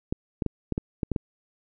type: clicks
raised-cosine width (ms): 3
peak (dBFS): -13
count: 8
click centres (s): 0.125 / 0.422 / 0.463 / 0.723 / 0.779 / 1.032 / 1.117 / 1.162
effects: none